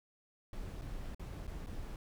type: noise with dropouts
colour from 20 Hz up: brown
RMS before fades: -43 dBFS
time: 0.53-1.96 s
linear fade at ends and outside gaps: 2 ms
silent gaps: 0.814-0.818 / 1.147-1.195 / 1.47-1.476 / 1.663-1.668 s
effects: none